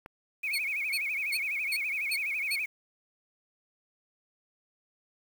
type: click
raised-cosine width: 0.5 ms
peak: -28 dBFS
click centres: 0.061 s
type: tone with vibrato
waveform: sine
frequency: 2349 Hz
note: D7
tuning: in tune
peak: -29 dBFS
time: 0.43-2.66 s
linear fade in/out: 10 ms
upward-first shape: sine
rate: 12 Hz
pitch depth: 150 cents each way
type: tone bursts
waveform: sawtooth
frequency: 4371 Hz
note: C#8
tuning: 25 cents flat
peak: -27 dBFS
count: 6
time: 0.53-2.56 s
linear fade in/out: 10 ms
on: 55 ms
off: 340 ms
effects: 8-bit